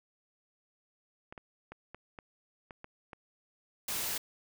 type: clicks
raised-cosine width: 0.5 ms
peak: -30 dBFS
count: 8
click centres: 1.325 / 1.378 / 1.72 / 1.946 / 2.188 / 2.708 / 2.844 / 3.132 s
type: noise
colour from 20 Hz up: white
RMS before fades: -35 dBFS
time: 3.88-4.18 s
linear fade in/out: 5 ms
effects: none